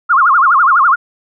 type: tone with vibrato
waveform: sine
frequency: 1230 Hz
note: D#6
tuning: 20 cents flat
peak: -6 dBFS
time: 0.09-0.96 s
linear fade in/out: 20 ms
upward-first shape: sine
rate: 12 Hz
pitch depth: 270 cents each way
effects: none